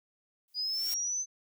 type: noise with exponential growth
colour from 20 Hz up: blue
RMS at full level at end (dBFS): -35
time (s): 0.48-0.94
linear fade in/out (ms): 1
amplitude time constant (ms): 100
type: linear sweep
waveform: sine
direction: up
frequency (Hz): 4887 to 6200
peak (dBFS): -30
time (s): 0.54-1.26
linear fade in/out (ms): 50
effects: none